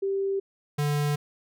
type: tone pair in turn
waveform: sine / square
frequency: 391.5 / 146.65 Hz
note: G4 / D3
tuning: -2 / -2 cents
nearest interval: octave + perfect fourth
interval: 1700 cents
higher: first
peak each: -24 dBFS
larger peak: neither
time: 0.02-0.4 / 0.78-1.16 s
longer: neither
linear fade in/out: 10 ms
effects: none